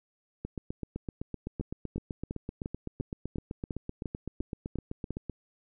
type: two click trains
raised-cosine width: 3 ms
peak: -21 / -22 dBFS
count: 11 / 39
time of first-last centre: 1.61-5.107 / 0.45-5.297 s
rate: 2.86 / 7.84 Hz
effects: none